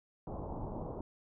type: low-pass noise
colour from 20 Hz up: pink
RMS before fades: -41 dBFS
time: 0.27-1.01 s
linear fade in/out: 2 ms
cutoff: 1000 Hz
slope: 48 dB/octave
effects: none